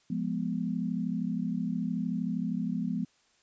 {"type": "chord", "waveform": "sine", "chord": "F diminished", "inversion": "none", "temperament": "equal", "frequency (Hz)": [174.61, 207.7, 246.9], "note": ["F3", "Ab3", "Cb4"], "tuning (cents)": [0, 0, 0], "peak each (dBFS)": -33, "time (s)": [0.1, 3.05], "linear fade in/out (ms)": 5, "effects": ["white hiss -67 dBFS RMS until 3.42 s", "resampled to 16000 Hz"]}